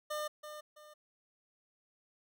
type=tone with echo; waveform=25% pulse; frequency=603 Hz; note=D5; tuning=46 cents sharp; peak=-32 dBFS; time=0.1-0.28 s; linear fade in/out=10 ms; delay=330 ms; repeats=2; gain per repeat=-9 dB; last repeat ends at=0.94 s; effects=none